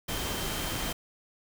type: tone in noise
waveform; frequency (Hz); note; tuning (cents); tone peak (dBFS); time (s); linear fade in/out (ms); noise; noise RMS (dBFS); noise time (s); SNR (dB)
sine; 3136; G7; 0; -41; 0.08-0.93; 10; pink; -33; 0.08-0.93; -11
effects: none